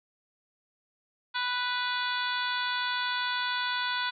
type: harmonic tone with a mistuned harmonic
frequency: 493.9 Hz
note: B4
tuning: in tune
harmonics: 2 / 3 / 4 / 5 / 6 / 7 / 8 / 9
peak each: -33 / -32 / -40 / -40 / -44 / -35 / -39 / -41 dBFS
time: 1.34-4.11 s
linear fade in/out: 20 ms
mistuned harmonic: 6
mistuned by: -29 cents
effects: none